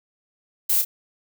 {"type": "noise with echo", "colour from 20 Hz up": "violet", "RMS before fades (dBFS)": -20, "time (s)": [0.69, 0.82], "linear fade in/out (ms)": 10, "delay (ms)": 30, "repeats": 1, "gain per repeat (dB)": -7, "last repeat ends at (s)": 0.85, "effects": []}